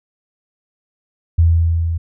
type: tone with level ramp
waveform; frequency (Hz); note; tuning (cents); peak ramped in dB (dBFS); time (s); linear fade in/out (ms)
sine; 83.2; E2; +17; -7 to -17; 1.38-1.98; 10
effects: none